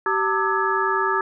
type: tone cluster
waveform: sine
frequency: 384.8 / 905 / 1191 / 1301 / 1686 Hz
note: G4 / A5 / D6 / E6 / G#6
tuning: -32 / +48 / +24 / -23 / +26 cents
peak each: -25 dBFS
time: 0.06-1.21 s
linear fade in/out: 2 ms
effects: none